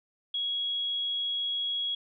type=tone; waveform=sine; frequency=3322 Hz; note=G#7; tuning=in tune; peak=-28 dBFS; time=0.34-1.95 s; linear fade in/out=5 ms; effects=none